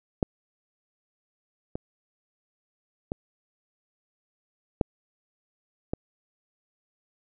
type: clicks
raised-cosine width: 2 ms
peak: -9 / -18 / -16 / -7 / -14 dBFS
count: 5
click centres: 0.228 / 1.755 / 3.119 / 4.812 / 5.935 s
effects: none